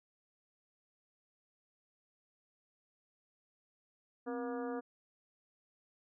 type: harmonic tone with a mistuned harmonic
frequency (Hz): 239.2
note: A#3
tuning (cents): +45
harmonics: 1 / 2 / 3 / 4 / 5 / 6 / 7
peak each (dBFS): -40 / -40 / -46 / -52 / -50 / -53 / -56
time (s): 4.26-4.81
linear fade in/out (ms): 20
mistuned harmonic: 1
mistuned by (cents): +150
effects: none